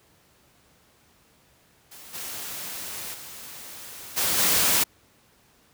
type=noise with level steps; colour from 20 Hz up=white; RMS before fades=-45 / -35 / -41 / -24 / -21 dBFS; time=1.91-4.84 s; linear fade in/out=10 ms; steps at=2.13 / 3.13 / 4.16 / 4.37 s; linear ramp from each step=20 ms; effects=pink hiss -60 dBFS RMS until 5.73 s + high-pass 60 Hz 12 dB/octave